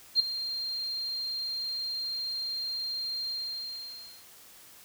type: tone with ADSR envelope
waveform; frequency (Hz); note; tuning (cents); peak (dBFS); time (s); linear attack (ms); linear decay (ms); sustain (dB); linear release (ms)
sine; 4191; C8; +2; -17; 0.15-4.25; 47; 9; -14; 950
effects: white hiss -53 dBFS RMS until 4.84 s